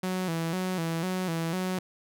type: tone with vibrato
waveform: sawtooth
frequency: 174.61 Hz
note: F3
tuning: in tune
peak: -24 dBFS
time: 0.03-1.79 s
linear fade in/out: 5 ms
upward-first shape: square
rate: 2 Hz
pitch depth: 100 cents each way
effects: none